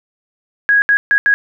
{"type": "tone bursts at uneven times", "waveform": "sine", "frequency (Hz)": 1654, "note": "G#6", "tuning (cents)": -8, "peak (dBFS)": -8, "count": 4, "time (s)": [[0.69, 0.82], [0.89, 0.97], [1.11, 1.18], [1.26, 1.34]], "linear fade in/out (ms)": 0, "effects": []}